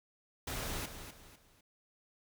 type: noise with echo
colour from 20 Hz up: pink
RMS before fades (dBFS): -39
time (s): 0.47-0.86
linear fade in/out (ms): 5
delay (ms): 250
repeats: 3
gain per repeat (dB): -9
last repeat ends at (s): 1.61
effects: none